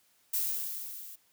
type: noise with level ramp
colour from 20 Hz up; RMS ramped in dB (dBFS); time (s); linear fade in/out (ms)
violet; -29 to -47; 0.33-1.16; 10
effects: white hiss -68 dBFS RMS until 1.32 s + high-pass 80 Hz 12 dB/octave